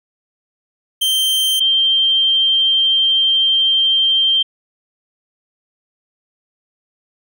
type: tone pair in turn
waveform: 45% pulse / sine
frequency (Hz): 3136 / 3154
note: G7 / G7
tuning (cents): 0 / +10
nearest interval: unison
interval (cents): 10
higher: second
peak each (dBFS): -13 / -11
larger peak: second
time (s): 1.01-1.6 / 1.6-4.43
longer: second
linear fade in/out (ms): 10
effects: none